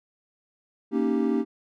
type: chord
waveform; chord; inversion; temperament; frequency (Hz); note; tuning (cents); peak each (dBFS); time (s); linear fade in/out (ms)
triangle; Eb dominant seventh; second; equal; 233.1 / 277.2 / 311.1 / 392; Bb3 / Db4 / Eb4 / G4; 0 / 0 / 0 / 0; -24 / -25 / -26 / -26; 0.91-1.45; 50
effects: none